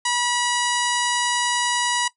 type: harmonic tone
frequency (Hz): 970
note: B5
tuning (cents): -31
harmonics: 1 / 2 / 3 / 4 / 5 / 6 / 7 / 8 / 9 / 10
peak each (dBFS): -24 / -27 / -29 / -30 / -31 / -32 / -32 / -33 / -34 / -34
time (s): 0.05-2.08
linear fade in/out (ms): 5
effects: noise-tail reverb RT60 0.1 s tail -18 dB re dry